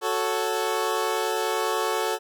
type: chord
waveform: 20% pulse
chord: F# minor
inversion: none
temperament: equal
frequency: 370 / 440 / 554.4 Hz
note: F#4 / A4 / C#5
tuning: 0 / 0 / 0 cents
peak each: -24 / -21 / -26 dBFS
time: 0.01-2.19 s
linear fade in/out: 50 ms
effects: none